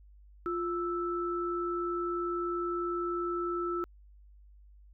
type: tone pair together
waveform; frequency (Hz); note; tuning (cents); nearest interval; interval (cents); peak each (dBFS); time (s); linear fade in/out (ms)
sine; 349.2 / 1318.5; F4 / E6; 0 / 0; octave + major seventh; 2300; -32 / -34; 0.46-3.84; 0
effects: added 50 Hz sine -53 dBFS peak until 4.93 s